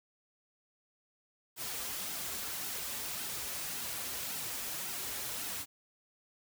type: noise with flanger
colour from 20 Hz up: white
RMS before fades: -39 dBFS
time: 1.56-5.66 s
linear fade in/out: 50 ms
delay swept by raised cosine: 1.7 to 6.5 ms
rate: 1.8 Hz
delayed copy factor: -0.65
effects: none